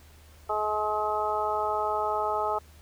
harmonic tone, 212.3 Hz, G#3, 38 cents sharp, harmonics 2 / 3 / 4 / 5 / 6, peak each -33 / -32 / -29 / -36 / -31 dBFS, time 0.49-2.59 s, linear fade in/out 10 ms, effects added 76 Hz sine -51 dBFS peak until 2.81 s + pink hiss -57 dBFS RMS until 2.81 s

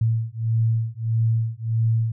sine beating tone pair, 112.5 / 114.1 Hz, A2 / A#2, +39 / -37 cents, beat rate 1.6 Hz, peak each -22 dBFS, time 0.01-2.12 s, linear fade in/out 5 ms, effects none

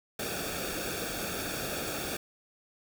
pink noise with comb filter, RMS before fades -35 dBFS, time 0.19-2.17 s, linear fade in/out 5 ms, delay 0.99 ms, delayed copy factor -0.75, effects none

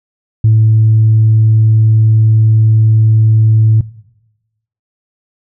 sine tone, 110 Hz, A2, in tune, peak -3 dBFS, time 0.44-3.81 s, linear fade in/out 5 ms, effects noise-tail reverb RT60 1.0 s tail -21 dB re dry + tanh soft clip ceiling -1 dBFS

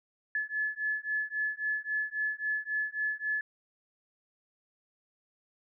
sine beating tone pair, 1717 / 1720.7 Hz, A6 / A6, -43 / -39 cents, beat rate 3.7 Hz, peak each -33 / -33 dBFS, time 0.35-3.41 s, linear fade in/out 2 ms, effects none

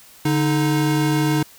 square tone pair together, 145.4 / 310.5 Hz, D3 / D#4, -17 / -3 cents, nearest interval octave + minor second, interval 1314 cents, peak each -20 dBFS, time 0.25-1.43 s, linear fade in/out 5 ms, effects white hiss -47 dBFS RMS until 1.58 s

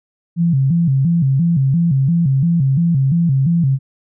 sine tone with vibrato, 151.3 Hz, D#3, 48 cents flat, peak -11 dBFS, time 0.36-3.79 s, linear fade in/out 50 ms, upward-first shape square, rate 2.9 Hz, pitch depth 200 cents each way, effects none

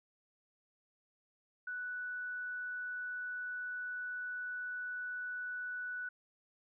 sine tone, 1482 Hz, F#6, 2 cents sharp, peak -38 dBFS, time 1.67-6.09 s, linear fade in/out 5 ms, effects none

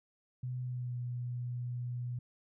sine tone with pitch glide, 125.8 to 122.5 Hz, B2 to B2, +32 to -14 cents, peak -35 dBFS, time 0.43-2.19 s, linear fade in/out 5 ms, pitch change -46 cents, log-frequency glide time 0.62-0.96 s, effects none

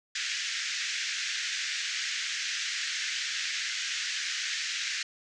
pink band-pass noise, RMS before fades -33 dBFS, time 0.15-5.03 s, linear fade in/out 5 ms, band 1600 to 6900 Hz, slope 48 dB/octave, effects none

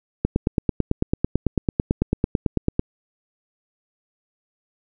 click train, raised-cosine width 3 ms, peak -5 dBFS, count 24, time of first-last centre 0.25-2.794 s, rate 9.04 Hz, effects none

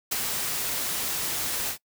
white noise with ADSR envelope, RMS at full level -25 dBFS, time 0.11-1.78 s, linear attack 12 ms, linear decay 21 ms, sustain -4 dB, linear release 91 ms, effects noise-tail reverb RT60 0.1 s tail -23 dB re dry

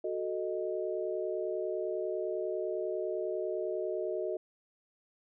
sine chord, D# diminished, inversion first, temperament equal, 370 / 440 / 622.3 Hz, F#4 / A4 / D#5, 0 / 0 / 0 cents, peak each -35 / -37 / -36 dBFS, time 0.04-4.37 s, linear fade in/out 5 ms, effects none

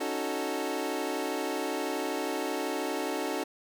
25% pulse chord, D# half-diminished seventh, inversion third, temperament equal with one note detuned, 278.5 / 311.1 / 370 / 440 Hz, C#4 / D#4 / F#4 / A4, +8 / 0 / 0 / 0 cents, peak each -32 dBFS, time 0-3.44 s, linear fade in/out 10 ms, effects none

